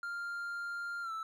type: tone with pitch glide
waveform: triangle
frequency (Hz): 1396.9 to 1318.5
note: F6 to E6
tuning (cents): 0 to 0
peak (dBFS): -35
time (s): 0.03-1.23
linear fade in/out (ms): 2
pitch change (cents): -100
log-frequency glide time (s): 1.02-1.12
effects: none